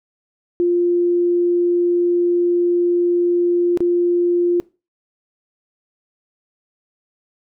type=tone with dropouts; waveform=sine; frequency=349.6 Hz; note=F4; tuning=2 cents sharp; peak=-13 dBFS; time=0.6-4.6 s; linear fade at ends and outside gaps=0 ms; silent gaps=3.774-3.805 s; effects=noise-tail reverb RT60 0.3 s tail -22 dB re dry